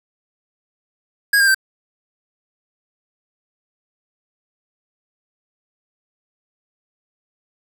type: tone with pitch steps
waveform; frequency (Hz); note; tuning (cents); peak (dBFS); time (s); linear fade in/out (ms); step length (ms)
square; 1645 / 1600.9 / 1558.1; G#6 / G6 / G6; -17 / +36 / -11; -12; 1.33-1.546; 5; 72
effects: 7-bit